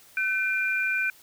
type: tone pair together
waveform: sine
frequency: 1520 / 2393 Hz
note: F#6 / D7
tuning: +46 / +32 cents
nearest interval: minor sixth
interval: 786 cents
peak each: -26 / -26 dBFS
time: 0.17-1.1 s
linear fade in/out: 2 ms
effects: white hiss -54 dBFS RMS until 1.22 s